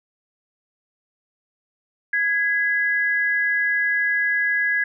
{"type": "tone pair together", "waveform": "sine", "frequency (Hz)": [1661.2, 2009], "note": ["G#6", "B6"], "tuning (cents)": [0, 29], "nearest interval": "minor third", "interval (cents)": 329, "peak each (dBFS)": [-19, -24], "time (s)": [2.13, 4.84], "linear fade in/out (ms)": 5, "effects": []}